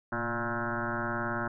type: tone with frequency modulation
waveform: sine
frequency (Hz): 830.6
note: G#5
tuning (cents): 0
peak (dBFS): -29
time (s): 0.12-1.48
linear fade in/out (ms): 5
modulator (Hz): 120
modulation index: 6.3
effects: none